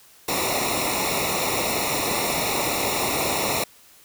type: noise with comb filter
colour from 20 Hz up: pink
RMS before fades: -24 dBFS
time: 0.28-3.64 s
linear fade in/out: 5 ms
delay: 0.63 ms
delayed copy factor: -0.95
effects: white hiss -52 dBFS RMS until 4.04 s